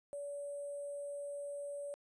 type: tone with sample-and-hold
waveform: sine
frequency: 572 Hz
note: D5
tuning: 46 cents flat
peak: -40 dBFS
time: 0.13-1.94 s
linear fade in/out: 0 ms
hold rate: 8820 Hz
effects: resampled to 22050 Hz